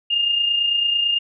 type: tone pair together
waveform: sine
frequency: 2794 / 2823 Hz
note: F7 / F7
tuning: 0 / +18 cents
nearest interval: unison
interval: 18 cents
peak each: -27 / -17 dBFS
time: 0.1-1.19 s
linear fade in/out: 10 ms
effects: none